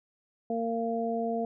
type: harmonic tone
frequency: 229.8 Hz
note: A#3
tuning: 25 cents flat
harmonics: 1 / 2 / 3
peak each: -32 / -32 / -32 dBFS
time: 0.5-1.45 s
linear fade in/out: 2 ms
effects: none